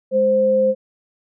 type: tone pair together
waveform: sine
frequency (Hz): 207.3 / 522.4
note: G#3 / C5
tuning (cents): -3 / -3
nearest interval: octave + major third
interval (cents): 1600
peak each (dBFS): -24 / -13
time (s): 0.11-0.75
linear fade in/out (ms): 50
effects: none